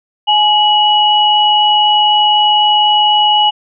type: tone pair together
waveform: sine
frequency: 842.2 / 2926 Hz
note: G#5 / F#7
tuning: +24 / -20 cents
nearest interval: octave + minor seventh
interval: 2156 cents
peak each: -10 dBFS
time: 0.27-3.51 s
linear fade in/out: 20 ms
effects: none